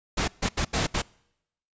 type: noise bursts at uneven times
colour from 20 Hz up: pink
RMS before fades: -25 dBFS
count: 5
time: 0.17-0.28 / 0.42-0.49 / 0.57-0.65 / 0.73-0.87 / 0.94-1.02 s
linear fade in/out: 10 ms
effects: noise-tail reverb RT60 0.8 s tail -25 dB re dry + resampled to 16000 Hz